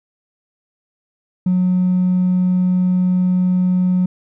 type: tone with hard clipping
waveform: sine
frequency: 182.3 Hz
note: F#3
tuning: 25 cents flat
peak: -13 dBFS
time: 1.46-4.06 s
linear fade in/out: 5 ms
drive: 1 dB
effects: none